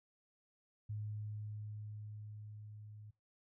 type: tone with level ramp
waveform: sine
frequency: 105.8 Hz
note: G#2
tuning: 33 cents sharp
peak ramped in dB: -39 to -51 dBFS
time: 0.89-3.11 s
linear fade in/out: 10 ms
effects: noise-tail reverb RT60 0.2 s tail -22 dB re dry